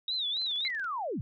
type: tone with vibrato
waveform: sine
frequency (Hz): 3729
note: A#7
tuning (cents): 0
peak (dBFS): -29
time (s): 0.08-0.68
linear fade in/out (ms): 2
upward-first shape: sine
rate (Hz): 3.7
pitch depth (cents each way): 160
type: click train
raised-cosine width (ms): 0.2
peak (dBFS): -35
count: 11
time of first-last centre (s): 0.37-0.844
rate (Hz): 21.1
type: linear sweep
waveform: sine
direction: down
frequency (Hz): 2194 to 86.4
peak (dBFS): -31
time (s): 0.65-1.21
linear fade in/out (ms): 0
effects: none